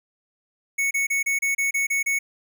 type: tone bursts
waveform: square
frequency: 2214 Hz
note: C#7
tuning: 3 cents flat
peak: -21 dBFS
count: 9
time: 0.78-2.19 s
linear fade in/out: 10 ms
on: 130 ms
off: 30 ms
effects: none